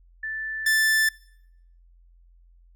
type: tone pair in turn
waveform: sine / 45% pulse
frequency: 1760 / 1760 Hz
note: A6 / A6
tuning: 0 / 0 cents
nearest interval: unison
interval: 0 cents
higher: neither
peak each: -28 / -18 dBFS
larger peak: second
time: 0.23-0.66 / 0.66-1.09 s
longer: neither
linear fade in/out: 5 ms
effects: noise-tail reverb RT60 0.8 s tail -25 dB re dry + added 43 Hz sine -52 dBFS peak until 2.75 s